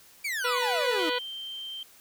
40% pulse exponential sweep, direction down, 2382 to 296.6 Hz, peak -28 dBFS, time 0.24-1.1 s, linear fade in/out 10 ms
harmonic tone, 492.6 Hz, B4, 5 cents flat, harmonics 1 / 2 / 3 / 4 / 5 / 6 / 7 / 8 / 9, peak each -30 / -33 / -35 / -36 / -37 / -38 / -38 / -39 / -40 dBFS, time 0.44-1.19 s, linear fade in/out 10 ms
sine tone, 3136 Hz, G7, in tune, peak -35 dBFS, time 0.99-1.83 s, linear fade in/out 2 ms
effects white hiss -55 dBFS RMS until 2 s

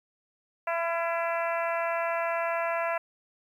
harmonic tone with a mistuned harmonic, 335.3 Hz, E4, 30 cents sharp, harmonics 2 / 3 / 4 / 5 / 6 / 7 / 8, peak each -29 / -33 / -35 / -37 / -39 / -40 / -41 dBFS, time 0.67-2.98 s, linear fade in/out 5 ms, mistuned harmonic 4, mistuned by +23 cents, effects 10-bit

